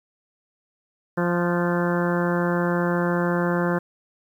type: harmonic tone with a mistuned harmonic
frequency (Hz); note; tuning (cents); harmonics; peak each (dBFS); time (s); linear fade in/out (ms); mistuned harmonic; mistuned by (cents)
174.61; F3; 0; 1 / 2 / 3 / 4 / 5 / 6 / 7 / 8 / 9 / 10; -23 / -26 / -27 / -34 / -34 / -32 / -36 / -34 / -33 / -36; 1.17-3.79; 10; 9; -29
effects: 9-bit